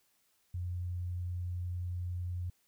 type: tone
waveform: sine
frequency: 88.9 Hz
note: F2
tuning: 31 cents sharp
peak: -34 dBFS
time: 0.54-2.5 s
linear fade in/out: 5 ms
effects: white hiss -73 dBFS RMS until 2.67 s

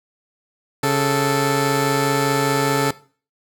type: tone pair together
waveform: 15% pulse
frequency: 138.38 / 440 Hz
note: C#3 / A4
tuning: -3 / 0 cents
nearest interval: octave + minor sixth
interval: 2003 cents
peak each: -13 dBFS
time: 0.83-2.91 s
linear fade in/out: 5 ms
effects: noise-tail reverb RT60 0.4 s tail -18 dB re dry

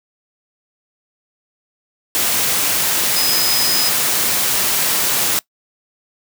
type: tone in noise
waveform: sine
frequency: 5050 Hz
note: D#8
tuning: 25 cents sharp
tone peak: -18 dBFS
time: 3.16-3.89 s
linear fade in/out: 0 ms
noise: white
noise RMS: -17 dBFS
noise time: 2.15-5.39 s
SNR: -4 dB
effects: noise-tail reverb RT60 0.1 s tail -22 dB re dry + high-pass 100 Hz 12 dB/octave

